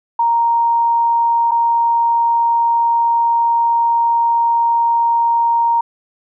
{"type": "tone with dropouts", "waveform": "sine", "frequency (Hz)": 932.3, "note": "A#5", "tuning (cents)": 0, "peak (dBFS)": -11, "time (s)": [0.19, 5.81], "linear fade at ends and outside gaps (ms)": 5, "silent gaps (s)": [1.511, 1.516], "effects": []}